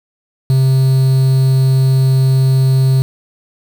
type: tone with quantisation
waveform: triangle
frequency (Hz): 132.3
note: C3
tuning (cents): +20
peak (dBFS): -6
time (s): 0.5-3.02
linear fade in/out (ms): 0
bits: 5
effects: none